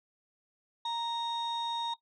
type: tone pair together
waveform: sine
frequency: 932.3 / 3727 Hz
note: A#5 / A#7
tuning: 0 / -1 cents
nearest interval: 2 octaves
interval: 2399 cents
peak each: -31 / -33 dBFS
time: 0.85-1.94 s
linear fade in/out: 5 ms
effects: noise-tail reverb RT60 0.1 s tail -18 dB re dry + tanh soft clip ceiling -28 dBFS